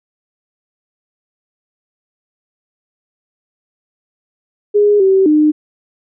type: tone with pitch steps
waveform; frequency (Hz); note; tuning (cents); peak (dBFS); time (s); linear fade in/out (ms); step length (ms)
sine; 413.3 / 384 / 303.8; G#4 / G4 / D#4; -8 / -36 / -41; -7; 4.74-5.52; 20; 260
effects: none